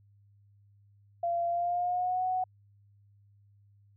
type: tone with pitch glide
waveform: sine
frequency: 687 to 740.6 Hz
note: F5 to F#5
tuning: -29 to +1 cents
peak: -27 dBFS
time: 1.23-2.44 s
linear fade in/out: 5 ms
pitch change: +130 cents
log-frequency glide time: 1.48-2.24 s
effects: added 101 Hz sine -59 dBFS peak until 3.96 s